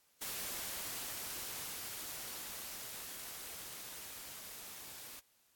white noise with level ramp, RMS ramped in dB -41 to -50 dBFS, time 0.21-5.2 s, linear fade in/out 10 ms, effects white hiss -72 dBFS RMS until 5.55 s + AAC 64 kbps

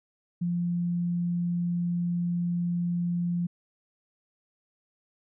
sine tone, 173.9 Hz, F3, 7 cents flat, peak -25 dBFS, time 0.41-3.47 s, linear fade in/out 10 ms, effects none

